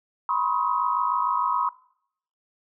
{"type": "tone cluster", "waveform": "sine", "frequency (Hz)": [975, 1022, 1081, 1266], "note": ["B5", "C6", "C#6", "D#6"], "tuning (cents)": [-23, -41, -44, 30], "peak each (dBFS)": [-26, -29, -27, -27], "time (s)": [0.29, 1.69], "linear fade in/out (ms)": 2, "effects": ["noise-tail reverb RT60 0.7 s tail -22 dB re dry"]}